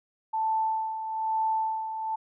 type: tone with tremolo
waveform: sine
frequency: 882 Hz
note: A5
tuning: 4 cents sharp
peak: -23 dBFS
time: 0.33-2.16 s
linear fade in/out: 10 ms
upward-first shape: sine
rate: 1.1 Hz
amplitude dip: 60%
effects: none